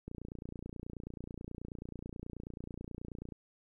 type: click train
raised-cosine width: 3 ms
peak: -30 dBFS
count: 96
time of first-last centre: 0.08-3.322 s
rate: 29.3 Hz
effects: 12-bit